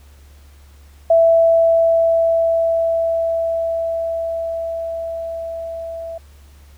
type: tone with level ramp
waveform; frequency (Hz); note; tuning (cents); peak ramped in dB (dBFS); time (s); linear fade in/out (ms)
sine; 662; E5; +7; -8 to -26; 1.1-6.18; 5
effects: added 71 Hz sine -42 dBFS peak until 6.77 s + pink hiss -53 dBFS RMS until 6.77 s